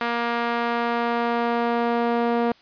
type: tone with band-pass filter sweep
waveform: sawtooth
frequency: 235.7 Hz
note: A#3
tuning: 19 cents sharp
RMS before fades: -23 dBFS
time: 0.01-2.52 s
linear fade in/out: 2 ms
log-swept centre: 1400 to 580 Hz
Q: 0.88
effects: white hiss -54 dBFS RMS until 2.61 s + resampled to 11025 Hz